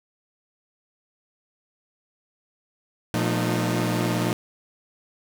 sawtooth tone cluster, 119.1 / 176.7 / 219.2 / 306.8 Hz, A#2 / F3 / A3 / D#4, +38 / +21 / -6 / -24 cents, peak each -22 / -23 / -27 / -24 dBFS, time 3.14-4.33 s, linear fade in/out 0 ms, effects none

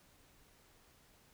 silence, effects pink hiss -66 dBFS RMS until 1.33 s

